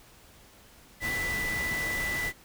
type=tone in noise; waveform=sine; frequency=1984 Hz; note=B6; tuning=7 cents sharp; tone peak=-29 dBFS; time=1-2.33 s; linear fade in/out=50 ms; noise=pink; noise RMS=-36 dBFS; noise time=1-2.33 s; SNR=+4 dB; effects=pink hiss -55 dBFS RMS until 2.44 s